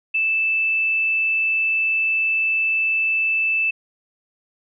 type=tone; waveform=sine; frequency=2637 Hz; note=E7; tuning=in tune; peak=-17 dBFS; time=0.14-3.71 s; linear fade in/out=10 ms; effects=none